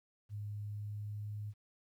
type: tone with pitch glide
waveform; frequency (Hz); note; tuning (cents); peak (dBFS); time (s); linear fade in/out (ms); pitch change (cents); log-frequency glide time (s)
sine; 103.83 to 104.73; G#2 to G#2; 0 to +15; -39; 0.29-1.54; 50; +15; 0.62-1.35
effects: 12-bit